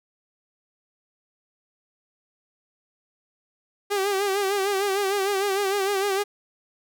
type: tone with vibrato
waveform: sawtooth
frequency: 395.7 Hz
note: G4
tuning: 16 cents sharp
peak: -18 dBFS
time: 3.9-6.24 s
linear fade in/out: 20 ms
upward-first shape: sine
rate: 6.6 Hz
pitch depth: 70 cents each way
effects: none